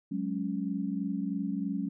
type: chord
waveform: sine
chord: F# suspended second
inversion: none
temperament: just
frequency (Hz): 185 / 208.1 / 277.5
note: F#3 / G#3 / C#4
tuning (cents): 0 / +4 / +2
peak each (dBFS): -34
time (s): 0.11-1.89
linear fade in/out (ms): 10
effects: none